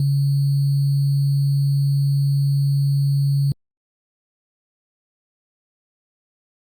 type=tone with sample-and-hold; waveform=sine; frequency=140 Hz; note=C#3; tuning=18 cents sharp; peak=-15 dBFS; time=0-3.52 s; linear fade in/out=2 ms; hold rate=4410 Hz; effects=Opus 32 kbps